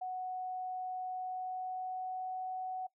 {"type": "tone with pitch glide", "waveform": "sine", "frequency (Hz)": [740, 745.1], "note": ["F#5", "F#5"], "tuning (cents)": [0, 12], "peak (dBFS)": -36, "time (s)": [0.01, 2.87], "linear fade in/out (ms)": 10, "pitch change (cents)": 12, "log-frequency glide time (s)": [1.11, 2.51], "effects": ["noise-tail reverb RT60 0.1 s tail -19 dB re dry"]}